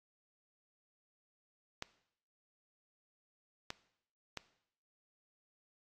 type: clicks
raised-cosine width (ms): 0.2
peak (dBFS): -21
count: 3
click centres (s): 1.824 / 3.704 / 4.373
effects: noise-tail reverb RT60 0.7 s tail -18 dB re dry + AAC 48 kbps